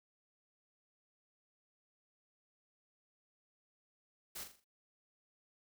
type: noise with echo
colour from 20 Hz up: white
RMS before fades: -45 dBFS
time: 4.35-4.44 s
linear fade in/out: 10 ms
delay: 41 ms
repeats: 5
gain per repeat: -7 dB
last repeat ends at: 4.645 s
effects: none